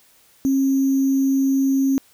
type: tone with sample-and-hold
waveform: sine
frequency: 270.4 Hz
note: C#4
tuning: 43 cents flat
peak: -15 dBFS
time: 0.45-1.98 s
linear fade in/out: 0 ms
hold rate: 6300 Hz
effects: white hiss -55 dBFS RMS until 2.13 s